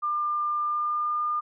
sine tone with pitch glide, 1198 to 1209.1 Hz, D6 to D#6, +34 to -50 cents, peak -24 dBFS, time 0.02-1.41 s, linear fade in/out 20 ms, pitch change +16 cents, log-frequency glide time 0.52-1.23 s, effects none

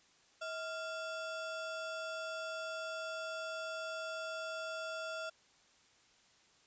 square ring-modulated tone, 1016 Hz, B5, 49 cents sharp, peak -37 dBFS, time 0.41-5.3 s, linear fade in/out 10 ms, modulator 374 Hz, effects white hiss -67 dBFS RMS until 6.66 s + resampled to 16000 Hz

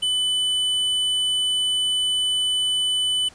triangle tone with tanh clipping, 3000 Hz, F#7, 23 cents sharp, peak -21 dBFS, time 0.02-3.29 s, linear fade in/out 10 ms, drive 15 dB, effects pink hiss -49 dBFS RMS until 3.34 s + resampled to 22050 Hz

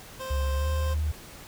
25% pulse tone, 524 Hz, C5, 2 cents sharp, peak -30 dBFS, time 0.19-0.95 s, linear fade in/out 20 ms
sine tone with pitch glide, 69.4 to 76.12 Hz, C#2 to D#2, +3 to -37 cents, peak -24 dBFS, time 0.3-1.12 s, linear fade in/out 10 ms, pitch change +160 cents, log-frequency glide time 0.55-0.69 s
effects pink hiss -46 dBFS RMS until 1.47 s

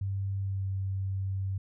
sine tone with pitch glide, 97.8 to 96.34 Hz, G2 to G2, -4 to -30 cents, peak -29 dBFS, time 0.01-1.58 s, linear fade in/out 5 ms, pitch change -26 cents, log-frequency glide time 0.39-0.68 s, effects none

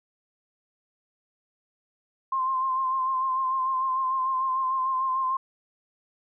sine tone with vibrato, 1049 Hz, C6, 4 cents sharp, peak -23 dBFS, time 2.32-5.37 s, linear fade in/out 5 ms, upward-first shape sine, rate 6.7 Hz, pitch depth 33 cents each way, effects none

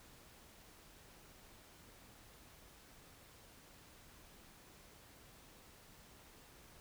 silence, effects pink hiss -61 dBFS RMS until 6.8 s

